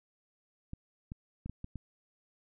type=clicks; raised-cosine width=5 ms; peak=-28 dBFS; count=6; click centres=0.734 / 1.119 / 1.46 / 1.496 / 1.644 / 1.757 s; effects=none